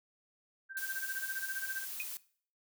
sine tone with tremolo, 1568 Hz, G6, in tune, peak -34 dBFS, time 0.69-1.86 s, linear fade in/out 50 ms, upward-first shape sine, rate 15 Hz, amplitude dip 85%
blue noise, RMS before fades -42 dBFS, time 0.77-2.17 s, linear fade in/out 0 ms
sine tone with exponential decay, 2489 Hz, D#7, in tune, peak -31 dBFS, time 2-2.07 s, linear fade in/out 1 ms, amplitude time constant 15 ms
effects noise-tail reverb RT60 0.5 s tail -19 dB re dry

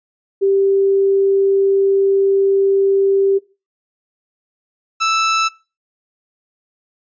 sine / sawtooth tone pair in turn, 392 / 1318.5 Hz, G4 / E6, 0 / 0 cents, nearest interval octave + major sixth, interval 2100 cents, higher second, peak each -11 / -10 dBFS, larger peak second, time 0.41-3.39 / 5-5.49 s, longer first, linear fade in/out 20 ms, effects noise-tail reverb RT60 0.3 s tail -20 dB re dry + resampled to 16000 Hz

